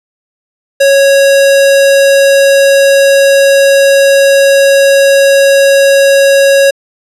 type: tone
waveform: square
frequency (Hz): 552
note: C#5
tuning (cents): -7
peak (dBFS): -4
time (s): 0.8-6.71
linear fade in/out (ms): 10
effects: low-pass 12000 Hz 12 dB/octave